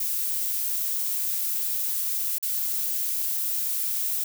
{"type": "noise with dropouts", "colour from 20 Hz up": "violet", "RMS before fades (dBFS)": -27, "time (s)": [0, 4.24], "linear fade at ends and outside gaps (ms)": 5, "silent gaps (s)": [2.384, 2.426], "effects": []}